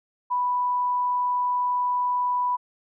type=tone; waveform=sine; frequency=987.8 Hz; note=B5; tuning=in tune; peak=-21 dBFS; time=0.3-2.57 s; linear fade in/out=20 ms; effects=none

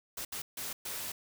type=noise bursts at uneven times; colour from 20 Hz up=white; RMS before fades=-39 dBFS; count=4; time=0.17-0.25 / 0.32-0.42 / 0.57-0.73 / 0.85-1.12 s; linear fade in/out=5 ms; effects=none

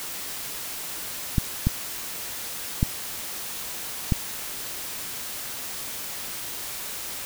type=clicks; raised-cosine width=5 ms; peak=-7 dBFS; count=4; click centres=1.382 / 1.67 / 2.829 / 4.122 s; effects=white hiss -34 dBFS RMS until 7.25 s

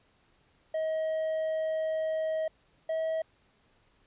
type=tone pair in turn; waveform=triangle; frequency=634 / 642.1 Hz; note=D#5 / E5; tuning=+32 / -46 cents; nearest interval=unison; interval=22 cents; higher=second; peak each=-26 dBFS; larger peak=neither; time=0.74-2.48 / 2.89-3.22 s; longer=first; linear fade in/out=5 ms; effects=pink hiss -67 dBFS RMS until 4.06 s + resampled to 8000 Hz

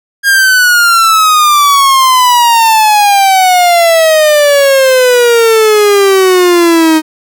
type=exponential sweep; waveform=45% pulse; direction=down; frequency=1630 to 311.1 Hz; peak=-4 dBFS; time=0.23-7.02 s; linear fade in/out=50 ms; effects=none

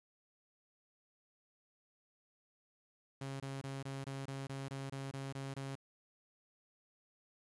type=tone bursts; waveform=sawtooth; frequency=136.2 Hz; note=C#3; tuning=30 cents flat; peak=-37 dBFS; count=12; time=3.21-5.754 s; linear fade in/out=5 ms; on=190 ms; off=24 ms; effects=resampled to 24000 Hz + 11-bit

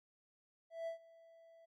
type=tone with ADSR envelope; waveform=triangle; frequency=661 Hz; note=E5; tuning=5 cents sharp; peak=-36 dBFS; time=0.7-1.66 s; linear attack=170 ms; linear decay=110 ms; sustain=-22 dB; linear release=15 ms; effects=none

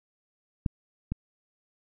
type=clicks; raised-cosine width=5 ms; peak=-13 / -17 dBFS; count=2; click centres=0.662 / 1.12 s; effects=none

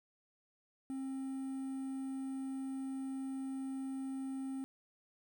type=tone with quantisation; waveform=triangle; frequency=266.8 Hz; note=C4; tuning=34 cents sharp; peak=-36 dBFS; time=0.9-4.64 s; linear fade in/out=0 ms; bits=10; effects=none

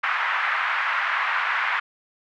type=band-pass noise; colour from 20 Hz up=white; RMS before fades=-24 dBFS; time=0.03-1.8 s; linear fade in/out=10 ms; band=1000 to 2000 Hz; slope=24 dB/octave; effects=none

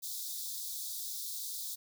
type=high-pass noise; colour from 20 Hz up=white; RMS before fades=-40 dBFS; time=0.02-1.76 s; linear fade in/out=20 ms; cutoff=3500 Hz; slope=96 dB/octave; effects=none

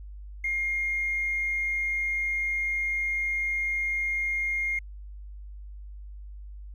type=tone; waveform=triangle; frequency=2128 Hz; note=C7; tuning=29 cents sharp; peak=-22 dBFS; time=0.44-4.79 s; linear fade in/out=5 ms; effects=tanh soft clip ceiling -23 dBFS + added 50 Hz sine -39 dBFS peak until 6.74 s

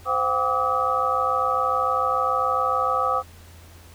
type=tone cluster; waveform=sine; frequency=517 / 717 / 784 / 1158 / 1271 Hz; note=C5 / F5 / G5 / D6 / D#6; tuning=-21 / +45 / 0 / -25 / +36 cents; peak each=-27 / -30 / -28 / -24 / -24 dBFS; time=0.05-3.23 s; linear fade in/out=50 ms; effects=added 84 Hz sine -45 dBFS peak until 3.94 s + pink hiss -50 dBFS RMS until 3.94 s

